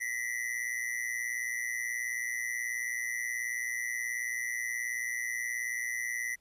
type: ring-modulated tone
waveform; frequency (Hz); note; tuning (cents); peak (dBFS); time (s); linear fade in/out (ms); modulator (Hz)
square; 1981; B6; +5; -30; 0-6.36; 20; 59.3
effects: pink hiss -72 dBFS RMS until 6.4 s + resampled to 32000 Hz